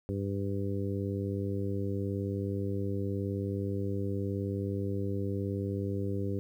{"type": "harmonic tone", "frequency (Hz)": 99.1, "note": "G2", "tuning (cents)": 19, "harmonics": [1, 2, 3, 4, 5], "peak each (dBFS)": [-33, -37, -38, -38, -41], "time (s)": [0.09, 6.39], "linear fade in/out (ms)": 0, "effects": ["11-bit"]}